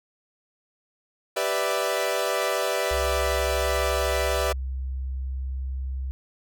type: chord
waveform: sawtooth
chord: E minor seventh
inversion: first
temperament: equal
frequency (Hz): 392 / 493.9 / 587.3 / 659.3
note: G4 / B4 / D5 / E5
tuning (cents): 0 / 0 / 0 / 0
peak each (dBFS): -27 / -25 / -24 / -25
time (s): 1.36-4.53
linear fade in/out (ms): 10
type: tone with pitch glide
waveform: sine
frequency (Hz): 65.3 to 65.72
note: C2 to C2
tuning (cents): -3 to +8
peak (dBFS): -27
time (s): 2.91-6.11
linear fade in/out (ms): 0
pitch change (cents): +11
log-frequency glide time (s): 4.47-5.75
effects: none